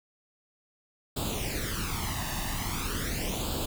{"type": "noise with flanger", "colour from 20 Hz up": "pink", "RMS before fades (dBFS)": -32, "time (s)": [1.16, 3.66], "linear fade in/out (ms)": 10, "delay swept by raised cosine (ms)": [0.25, 1.09], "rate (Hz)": 0.42, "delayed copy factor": 0.75, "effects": []}